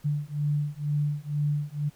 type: beating tone pair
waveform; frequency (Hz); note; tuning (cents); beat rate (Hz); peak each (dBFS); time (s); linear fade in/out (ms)
sine; 146.1 / 148.2; D3 / D3; -9 / +16; 2.1; -28; 0.04-1.9; 20
effects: pink hiss -59 dBFS RMS until 1.95 s